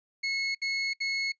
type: tone bursts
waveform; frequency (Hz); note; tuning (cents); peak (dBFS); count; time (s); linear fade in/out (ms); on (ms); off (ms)
30% pulse; 2184; C#7; -26; -25; 3; 0.23-1.322; 10; 320; 66
effects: noise-tail reverb RT60 0.1 s tail -22 dB re dry + resampled to 16000 Hz